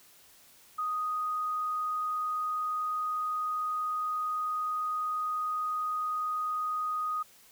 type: tone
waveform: sine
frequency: 1244.5 Hz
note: D#6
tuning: in tune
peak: -29 dBFS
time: 0.78-7.23 s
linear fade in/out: 10 ms
effects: white hiss -58 dBFS RMS until 7.51 s